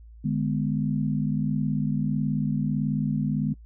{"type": "chord", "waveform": "sine", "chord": "G# diminished", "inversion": "second", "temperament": "just", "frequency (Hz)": [149.51, 207.7, 249.2], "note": ["D3", "G#3", "B3"], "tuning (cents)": [31, 0, 16], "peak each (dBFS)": [-26, -27, -29], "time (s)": [0.24, 3.54], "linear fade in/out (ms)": 10, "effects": ["noise-tail reverb RT60 0.1 s tail -23 dB re dry", "added 56 Hz sine -44 dBFS peak until 3.65 s"]}